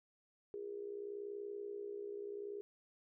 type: tone with amplitude modulation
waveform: sine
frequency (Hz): 407.4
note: G#4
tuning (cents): -33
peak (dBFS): -39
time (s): 0.54-2.61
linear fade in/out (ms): 0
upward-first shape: sine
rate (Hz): 60.7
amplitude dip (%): 70
effects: none